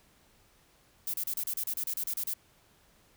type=noise bursts; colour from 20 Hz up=violet; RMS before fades=-33 dBFS; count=13; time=1.07-2.337 s; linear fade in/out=2 ms; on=67 ms; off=33 ms; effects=pink hiss -64 dBFS RMS until 3.16 s